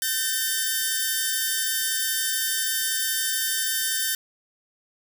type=tone pair together; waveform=5% pulse; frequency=1542 / 1797 Hz; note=G6 / A6; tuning=-29 / +36 cents; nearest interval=minor third; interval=265 cents; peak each=-15 dBFS; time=0.02-4.15 s; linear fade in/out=2 ms; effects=none